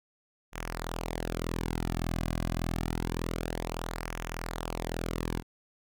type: tone with flanger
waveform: sawtooth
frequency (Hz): 41.72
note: E1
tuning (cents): +22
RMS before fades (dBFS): -34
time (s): 0.52-5.43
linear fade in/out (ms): 50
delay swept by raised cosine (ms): 0.23 to 2.23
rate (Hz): 0.27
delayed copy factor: -0.65
effects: none